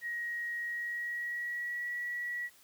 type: tone with pitch glide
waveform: sine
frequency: 1890 to 1933.1 Hz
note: A#6 to B6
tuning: +23 to -38 cents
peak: -34 dBFS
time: 0.01-2.5 s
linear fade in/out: 50 ms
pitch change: +39 cents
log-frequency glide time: 0.57-1.91 s
effects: white hiss -61 dBFS RMS until 2.63 s